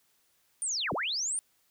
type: linear two-way sweep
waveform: sine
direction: down then up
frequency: 9397 to 100.8 to 9397 Hz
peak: -29 dBFS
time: 0.62-1.39 s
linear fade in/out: 0 ms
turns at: 0.93 s
effects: white hiss -70 dBFS RMS until 1.7 s